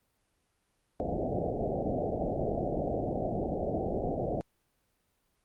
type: low-pass noise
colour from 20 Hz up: white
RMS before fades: -32 dBFS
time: 1-4.41 s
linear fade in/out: 0 ms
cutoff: 750 Hz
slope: 96 dB/octave
effects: pink hiss -75 dBFS RMS until 5.44 s + Opus 32 kbps